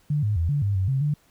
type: tone with pitch steps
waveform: sine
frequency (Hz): 147.9 / 104.9 / 83.2 / 144.4 / 100.7 / 94.6 / 134.2 / 147.7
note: D3 / G#2 / E2 / D3 / G2 / F#2 / C3 / D3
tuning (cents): +13 / +18 / +17 / -29 / +47 / +39 / +44 / +10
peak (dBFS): -20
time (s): 0.1-1.14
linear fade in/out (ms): 5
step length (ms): 130
effects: pink hiss -61 dBFS RMS until 1.3 s